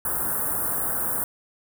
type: band-stop noise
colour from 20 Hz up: white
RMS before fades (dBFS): -26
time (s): 0.05-1.24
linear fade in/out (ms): 2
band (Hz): 1600 to 9100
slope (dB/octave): 48
effects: none